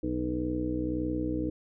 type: harmonic tone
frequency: 61.74 Hz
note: B1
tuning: in tune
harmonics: 1 / 2 / 3 / 4 / 5 / 7 / 8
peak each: -37 / -39 / -42 / -39 / -30 / -41 / -38 dBFS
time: 0.03-1.5 s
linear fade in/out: 5 ms
effects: none